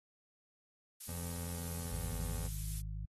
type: noise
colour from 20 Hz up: violet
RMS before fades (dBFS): -42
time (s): 1-2.81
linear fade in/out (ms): 10
type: tone with pitch glide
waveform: 25% pulse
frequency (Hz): 85.5 to 83.74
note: F2 to E2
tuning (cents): -36 to +28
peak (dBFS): -39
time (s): 1.08-2.48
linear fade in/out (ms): 10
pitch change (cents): -36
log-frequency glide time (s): 1.46-2.01
type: harmonic tone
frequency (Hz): 51.91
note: G#1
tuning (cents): 0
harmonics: 1 / 2 / 3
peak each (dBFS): -40 / -45 / -48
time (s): 1.91-3.06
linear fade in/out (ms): 10
effects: AAC 32 kbps